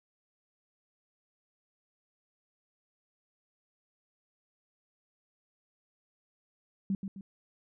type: tone with echo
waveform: sine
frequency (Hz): 194.6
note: G3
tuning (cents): -12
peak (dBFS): -27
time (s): 6.9-6.95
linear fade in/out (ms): 2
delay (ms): 130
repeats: 2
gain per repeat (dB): -7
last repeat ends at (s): 7.21
effects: none